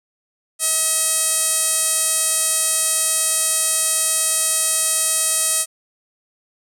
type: tone with band-pass filter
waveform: sawtooth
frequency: 639 Hz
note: D#5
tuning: 46 cents sharp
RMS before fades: -19 dBFS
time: 0.59-5.66 s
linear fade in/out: 50 ms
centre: 9100 Hz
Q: 3.3
effects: none